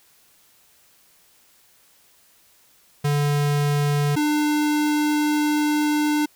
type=tone pair in turn; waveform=square; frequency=145.3 / 299.3 Hz; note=D3 / D4; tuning=-18 / +33 cents; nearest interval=octave + minor second; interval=1251 cents; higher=second; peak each=-19 dBFS; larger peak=neither; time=3.04-4.16 / 4.16-6.26 s; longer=second; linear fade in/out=10 ms; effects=white hiss -57 dBFS RMS until 6.35 s